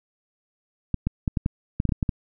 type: clicks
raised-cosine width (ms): 5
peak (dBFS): -10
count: 11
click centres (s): 0.943 / 1.07 / 1.278 / 1.372 / 1.461 / 1.801 / 1.853 / 1.892 / 1.922 / 2.028 / 2.092
effects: none